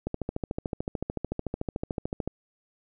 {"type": "click train", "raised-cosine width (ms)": 2, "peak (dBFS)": -16, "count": 31, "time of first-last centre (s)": [0.07, 2.276], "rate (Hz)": 13.6, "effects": []}